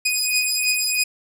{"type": "beating tone pair", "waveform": "15% pulse", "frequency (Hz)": [2489, 2492.1], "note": ["D#7", "D#7"], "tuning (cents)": [0, 2], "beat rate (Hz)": 3.1, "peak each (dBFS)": -15, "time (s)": [0.05, 1.04], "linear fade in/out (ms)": 10, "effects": []}